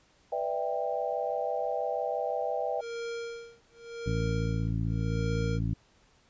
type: chord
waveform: sine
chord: E minor seventh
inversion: second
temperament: just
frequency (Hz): 494.4 / 593.3 / 659.3 / 791.1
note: B4 / D5 / E5 / G5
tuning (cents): +2 / +18 / 0 / +16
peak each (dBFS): -34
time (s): 0.32-2.81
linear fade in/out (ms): 5
type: tone with tremolo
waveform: square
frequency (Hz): 466.1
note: A#4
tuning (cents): 0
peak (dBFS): -34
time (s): 2.79-5.6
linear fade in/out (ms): 50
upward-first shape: sine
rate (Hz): 0.87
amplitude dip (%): 100
type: harmonic tone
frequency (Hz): 55.7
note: A1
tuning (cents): +22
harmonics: 1 / 2 / 3 / 4 / 5 / 6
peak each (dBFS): -33 / -30 / -33 / -43 / -39 / -49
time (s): 4.06-5.74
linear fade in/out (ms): 5
effects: pink hiss -64 dBFS RMS until 6.29 s + resampled to 16000 Hz